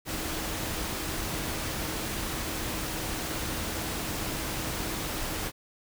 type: tone in noise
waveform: sine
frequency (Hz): 317.3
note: D#4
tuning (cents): +34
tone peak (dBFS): -42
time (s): 0.05-5.52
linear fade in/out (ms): 50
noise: pink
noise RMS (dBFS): -33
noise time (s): 0.05-5.52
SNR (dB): -12
effects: none